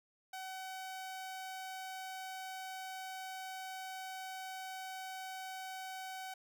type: tone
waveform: sawtooth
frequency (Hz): 756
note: F#5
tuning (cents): +37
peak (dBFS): -39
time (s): 0.33-6.34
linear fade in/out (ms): 5
effects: none